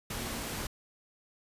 sine tone in noise, 232.1 Hz, A#3, 7 cents flat, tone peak -43 dBFS, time 0.16-0.38 s, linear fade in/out 5 ms, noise pink, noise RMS -37 dBFS, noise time 0.1-0.67 s, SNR -9 dB, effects resampled to 32000 Hz

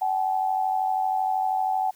sine tone pair together, 758 / 850.8 Hz, F#5 / G#5, +42 / +42 cents, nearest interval major second, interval 200 cents, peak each -23 / -27 dBFS, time 0.01-1.91 s, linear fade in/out 10 ms, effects white hiss -57 dBFS RMS until 1.95 s

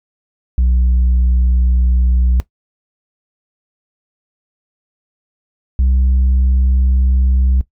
sine tone pair in turn, 61.74 / 64.29 Hz, B1 / C2, 0 / -30 cents, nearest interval minor second, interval 70 cents, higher second, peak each -7 dBFS, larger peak neither, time 0.58-2.4 / 5.79-7.61 s, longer neither, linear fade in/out 0 ms, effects noise-tail reverb RT60 0.1 s tail -18 dB re dry + tanh soft clip ceiling -8 dBFS

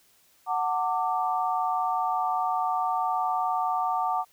sine chord, D major, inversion first, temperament equal with one note detuned, 740 / 899.5 / 1174.7 Hz, F#5 / A5 / D6, 0 / +38 / 0 cents, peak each -27 / -29 / -29 dBFS, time 0.46-4.25 s, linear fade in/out 50 ms, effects white hiss -62 dBFS RMS until 4.32 s

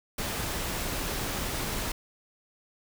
pink noise, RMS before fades -32 dBFS, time 0.18-1.92 s, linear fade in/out 5 ms, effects none

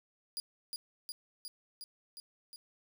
sawtooth tone with echo, 4861 Hz, D#8, 41 cents flat, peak -33 dBFS, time 0.37-0.4 s, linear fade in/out 0 ms, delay 360 ms, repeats 6, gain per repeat -2 dB, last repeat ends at 2.56 s, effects none

